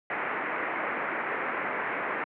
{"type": "low-pass noise", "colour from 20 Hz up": "white", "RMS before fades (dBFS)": -31, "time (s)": [0.1, 2.24], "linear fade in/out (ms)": 2, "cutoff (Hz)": 2200, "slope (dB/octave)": 48, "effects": ["high-pass 300 Hz 12 dB/octave"]}